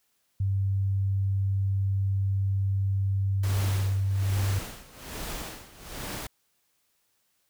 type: tone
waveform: sine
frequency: 97.6 Hz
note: G2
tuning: 7 cents flat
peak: -23 dBFS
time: 0.4-4.59 s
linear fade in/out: 5 ms
type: noise with tremolo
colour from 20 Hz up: pink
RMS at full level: -35 dBFS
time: 3.43-6.27 s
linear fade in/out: 5 ms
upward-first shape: sine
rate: 1.2 Hz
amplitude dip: 85%
effects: white hiss -72 dBFS RMS until 7.49 s